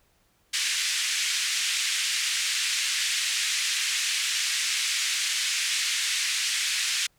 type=band-pass noise; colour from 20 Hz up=pink; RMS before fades=-27 dBFS; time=0.53-7.07 s; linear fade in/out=10 ms; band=2000 to 8600 Hz; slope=24 dB/octave; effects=pink hiss -66 dBFS RMS until 7.18 s